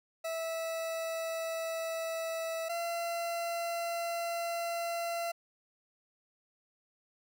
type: tone pair in turn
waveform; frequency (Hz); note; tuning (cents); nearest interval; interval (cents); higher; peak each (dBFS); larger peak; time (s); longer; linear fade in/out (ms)
40% pulse; 654 / 680.6; E5 / F5; -14 / -45; minor second; 69; second; -33 / -32; second; 0.24-2.69 / 2.69-5.32; second; 10
effects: none